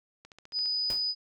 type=click train; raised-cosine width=0.2 ms; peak=-32 dBFS; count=7; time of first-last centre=0.25-0.658 s; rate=14.7 Hz
type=tone; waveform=sine; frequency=4978 Hz; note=D#8; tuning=in tune; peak=-27 dBFS; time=0.52-1.15 s; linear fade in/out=50 ms
type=noise with exponential decay; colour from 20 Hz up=pink; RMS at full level=-36 dBFS; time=0.9-1.06 s; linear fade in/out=1 ms; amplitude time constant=33 ms
effects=none